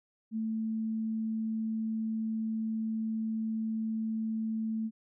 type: tone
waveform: sine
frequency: 221.3 Hz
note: A3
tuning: 10 cents sharp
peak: -30 dBFS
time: 0.31-4.91 s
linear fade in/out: 50 ms
effects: none